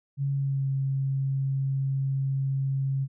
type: tone with pitch glide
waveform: sine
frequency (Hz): 138.9 to 135.73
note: C#3 to C#3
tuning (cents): +4 to -36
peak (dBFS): -24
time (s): 0.17-3.08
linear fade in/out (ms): 50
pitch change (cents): -40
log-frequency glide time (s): 0.32-0.68
effects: none